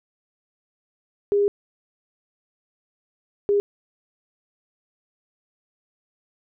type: tone bursts at uneven times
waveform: sine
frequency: 406.3 Hz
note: G#4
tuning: 38 cents flat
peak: -16 dBFS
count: 2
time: 1.32-1.48 / 3.49-3.6 s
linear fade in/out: 0 ms
effects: none